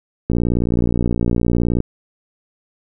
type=click train; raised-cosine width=3 ms; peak=-5 dBFS; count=90; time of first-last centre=0.3-1.803 s; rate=59.2 Hz; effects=none